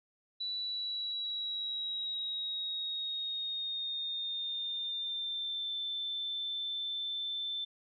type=tone with pitch glide; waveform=sine; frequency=3951 to 3540 Hz; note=B7 to A7; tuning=0 to +10 cents; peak=-34 dBFS; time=0.4-7.65 s; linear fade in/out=10 ms; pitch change=-190 cents; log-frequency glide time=0.57-5.76 s; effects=none